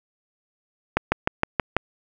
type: slowing click train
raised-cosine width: 0.5 ms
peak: -3 dBFS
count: 6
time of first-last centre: 0.97-1.766 s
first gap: 150 ms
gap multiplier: 1.03
effects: none